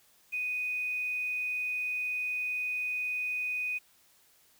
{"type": "tone with quantisation", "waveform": "sine", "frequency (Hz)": 2489, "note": "D#7", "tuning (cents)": 0, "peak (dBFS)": -30, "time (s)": [0.32, 3.79], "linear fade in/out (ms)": 20, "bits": 9, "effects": ["white hiss -64 dBFS RMS until 4.59 s"]}